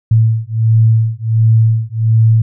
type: beating tone pair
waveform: sine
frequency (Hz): 111.4 / 112.8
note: A2 / A2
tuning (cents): +22 / +44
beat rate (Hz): 1.4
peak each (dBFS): -11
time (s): 0.11-2.42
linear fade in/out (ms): 5
effects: none